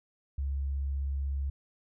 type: tone with vibrato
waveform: sine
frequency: 69 Hz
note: C#2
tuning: 7 cents flat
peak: -29 dBFS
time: 0.38-1.5 s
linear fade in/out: 5 ms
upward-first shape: sine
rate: 16 Hz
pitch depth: 10 cents each way
effects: none